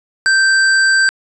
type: tone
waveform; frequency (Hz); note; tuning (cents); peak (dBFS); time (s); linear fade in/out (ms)
square; 1563; G6; -6; -10; 0.26-1.09; 0
effects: resampled to 22050 Hz + 8-bit